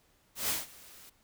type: noise with ADSR envelope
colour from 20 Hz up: white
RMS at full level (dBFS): -30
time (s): 0.35-1.1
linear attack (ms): 140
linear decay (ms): 170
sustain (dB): -23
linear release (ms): 9
effects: pink hiss -68 dBFS RMS until 1.23 s